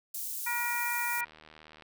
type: high-pass noise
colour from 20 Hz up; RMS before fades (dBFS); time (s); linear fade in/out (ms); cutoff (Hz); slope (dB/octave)
white; -37; 0.14-1.21; 5; 7900; 12
type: harmonic tone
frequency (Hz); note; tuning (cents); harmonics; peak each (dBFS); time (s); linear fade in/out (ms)
476.9; A#4; +39; 2 / 3 / 4 / 5; -35 / -37 / -36 / -35; 0.46-1.25; 10
type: click train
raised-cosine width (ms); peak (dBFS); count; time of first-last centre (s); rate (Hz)
0.3; -35; 51; 1.18-1.823; 77.8
effects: none